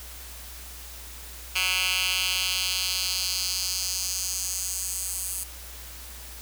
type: tone with high-pass filter sweep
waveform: 10% pulse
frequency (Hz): 185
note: F#3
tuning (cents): 0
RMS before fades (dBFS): -28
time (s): 1.55-5.44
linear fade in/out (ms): 10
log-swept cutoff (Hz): 2400 to 9100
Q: 2
effects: added 60 Hz sine -43 dBFS peak until 6.41 s + white hiss -43 dBFS RMS until 6.41 s